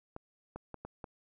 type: clicks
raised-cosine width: 1 ms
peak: -28 dBFS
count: 5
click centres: 0.164 / 0.56 / 0.743 / 0.85 / 1.042 s
effects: none